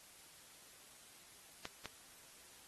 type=clicks; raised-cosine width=0.2 ms; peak=-25 / -26 dBFS; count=2; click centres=1.654 / 1.857 s; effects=white hiss -60 dBFS RMS until 2.67 s + AAC 32 kbps